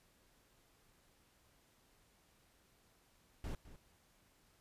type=noise with echo; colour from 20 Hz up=brown; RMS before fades=-42 dBFS; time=3.44-3.55 s; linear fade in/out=2 ms; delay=210 ms; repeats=1; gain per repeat=-14 dB; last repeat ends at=3.76 s; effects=pink hiss -71 dBFS RMS until 4.6 s + resampled to 32000 Hz